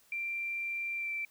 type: tone with pitch glide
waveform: sine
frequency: 2362 to 2338 Hz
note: D7 to D7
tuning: +9 to -8 cents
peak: -33 dBFS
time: 0.12-1.25 s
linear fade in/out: 2 ms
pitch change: -17 cents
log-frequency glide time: 0.96-1.11 s
effects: white hiss -65 dBFS RMS until 1.3 s